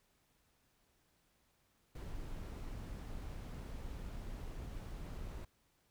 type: noise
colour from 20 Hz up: brown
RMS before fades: -45 dBFS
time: 1.95-5.45 s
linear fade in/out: 5 ms
effects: pink hiss -75 dBFS RMS until 5.9 s